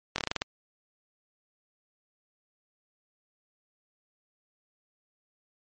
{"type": "slowing click train", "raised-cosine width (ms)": 0.2, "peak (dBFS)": -10, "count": 8, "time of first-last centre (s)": [0.16, 0.419], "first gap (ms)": 22, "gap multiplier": 1.17, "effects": ["low-pass 7000 Hz 12 dB/octave", "MP3 48 kbps"]}